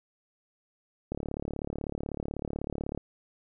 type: click train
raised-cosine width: 2 ms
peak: -20 dBFS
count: 68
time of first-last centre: 1.12-2.976 s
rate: 36.1 Hz
effects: none